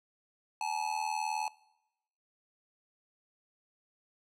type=tone with amplitude modulation; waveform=square; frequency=861 Hz; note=A5; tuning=38 cents flat; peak=-29 dBFS; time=0.61-1.48 s; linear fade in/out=2 ms; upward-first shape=sine; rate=79.7 Hz; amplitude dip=90%; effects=noise-tail reverb RT60 0.9 s tail -22 dB re dry + low-pass 9000 Hz 12 dB/octave